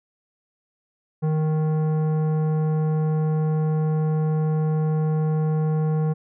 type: tone with tanh clipping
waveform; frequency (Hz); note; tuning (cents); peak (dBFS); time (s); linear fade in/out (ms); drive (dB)
sine; 155.56; D#3; 0; -21; 1.22-6.14; 20; 13
effects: none